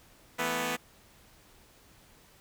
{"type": "chord", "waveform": "5% pulse", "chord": "E suspended fourth", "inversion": "none", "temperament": "equal", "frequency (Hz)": [164.81, 220, 246.9], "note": ["E3", "A3", "B3"], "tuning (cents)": [0, 0, 0], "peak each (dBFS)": [-25, -26, -20], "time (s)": [0.38, 0.77], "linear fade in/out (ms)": 20, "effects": ["pink hiss -59 dBFS RMS until 2.4 s"]}